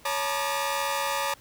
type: tone cluster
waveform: sawtooth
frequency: 557 / 873 / 954 / 1206 Hz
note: C#5 / A5 / A#5 / D6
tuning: +8 / -14 / +40 / +46 cents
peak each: -28 dBFS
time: 0.05-1.34 s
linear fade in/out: 5 ms
effects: pink hiss -54 dBFS RMS until 1.4 s